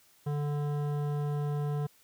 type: tone with hard clipping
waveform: sine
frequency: 146.3 Hz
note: D3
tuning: 6 cents flat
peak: -31 dBFS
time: 0.26-1.87 s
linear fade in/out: 10 ms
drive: 14 dB
effects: white hiss -63 dBFS RMS until 2.03 s